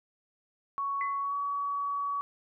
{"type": "tone with pitch glide", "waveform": "sine", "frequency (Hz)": [1114, 1132.8], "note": ["C#6", "C#6"], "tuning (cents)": [8, 37], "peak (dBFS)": -29, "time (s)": [0.78, 2.21], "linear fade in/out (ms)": 0, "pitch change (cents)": 29, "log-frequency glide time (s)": [1.2, 1.35]}
{"type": "tone with exponential decay", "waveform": "sine", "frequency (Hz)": 2026, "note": "B6", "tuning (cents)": 44, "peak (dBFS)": -31, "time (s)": [1.01, 1.28], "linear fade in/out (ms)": 1, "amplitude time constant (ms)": 57}
{"effects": []}